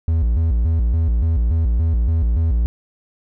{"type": "tone with vibrato", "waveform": "triangle", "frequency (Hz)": 68.6, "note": "C#2", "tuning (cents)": -17, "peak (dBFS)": -12, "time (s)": [0.08, 2.66], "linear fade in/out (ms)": 0, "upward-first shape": "square", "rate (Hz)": 3.5, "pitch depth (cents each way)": 300, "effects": []}